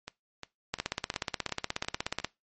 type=two click trains; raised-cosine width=0.2 ms; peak=-21 / -12 dBFS; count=7 / 26; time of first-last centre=0.08-2.2 / 0.74-2.246 s; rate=2.83 / 16.6 Hz; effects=noise-tail reverb RT60 0.2 s tail -21 dB re dry + MP3 32 kbps